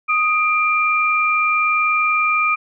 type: tone pair together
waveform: sine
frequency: 1246 / 2375 Hz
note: D#6 / D7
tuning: +2 / +19 cents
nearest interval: major seventh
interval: 1117 cents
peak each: -17 dBFS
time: 0.08-2.56 s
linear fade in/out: 20 ms
effects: none